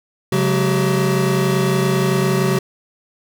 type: tone cluster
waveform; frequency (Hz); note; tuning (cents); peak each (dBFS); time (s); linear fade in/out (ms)
square; 136.9 / 182.6 / 209.8 / 380.2; C#3 / F#3 / G#3 / F#4; -21 / -23 / +18 / +47; -20 / -21 / -26 / -20; 0.32-2.59; 5
effects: none